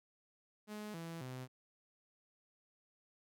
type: tone with pitch steps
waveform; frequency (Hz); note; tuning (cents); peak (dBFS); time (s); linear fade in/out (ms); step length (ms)
sawtooth; 211 / 166 / 128.2; G#3 / E3 / C3; +28 / +12 / -35; -40; 0.67-1.48; 50; 270
effects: none